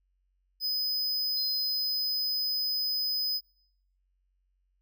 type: tone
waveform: square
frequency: 5020 Hz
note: D#8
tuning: 15 cents sharp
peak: -28 dBFS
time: 0.6-3.41 s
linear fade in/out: 50 ms
type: tone with exponential decay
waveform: sine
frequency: 4186 Hz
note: C8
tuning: in tune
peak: -34 dBFS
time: 1.37-2.98 s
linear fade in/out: 2 ms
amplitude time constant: 350 ms
effects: noise-tail reverb RT60 0.7 s tail -25 dB re dry + added 46 Hz sine -70 dBFS peak until 4.81 s